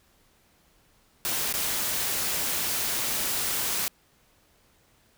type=noise with dropouts; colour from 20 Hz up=white; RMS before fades=-28 dBFS; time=1.25-3.88 s; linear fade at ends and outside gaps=0 ms; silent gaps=1.526-1.539 s; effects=pink hiss -63 dBFS RMS until 5.17 s